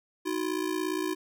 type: ring-modulated tone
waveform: square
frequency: 341 Hz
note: F4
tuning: 41 cents flat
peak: -26 dBFS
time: 0.25-1.15 s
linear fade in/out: 20 ms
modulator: 28.7 Hz
effects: none